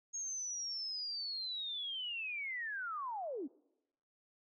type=linear sweep; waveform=sine; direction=down; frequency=6590 to 240 Hz; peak=-38 dBFS; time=0.13-3.48 s; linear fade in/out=20 ms; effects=noise-tail reverb RT60 0.9 s tail -23 dB re dry